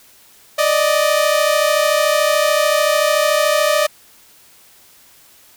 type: tone pair together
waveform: sawtooth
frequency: 587.3 / 620.9 Hz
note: D5 / D#5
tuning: 0 / -4 cents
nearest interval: minor second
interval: 96 cents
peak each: -12 dBFS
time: 0.58-3.87 s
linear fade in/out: 10 ms
effects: white hiss -48 dBFS RMS until 5.56 s